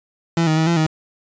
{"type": "tone with pitch steps", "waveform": "30% pulse", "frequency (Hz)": [167, 156.9, 159.8, 169.5, 157.3], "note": ["E3", "D#3", "D#3", "E3", "D#3"], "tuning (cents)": [23, 15, 47, 49, 19], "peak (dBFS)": -12, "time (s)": [0.37, 0.865], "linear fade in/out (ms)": 2, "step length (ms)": 99, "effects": ["resampled to 16000 Hz"]}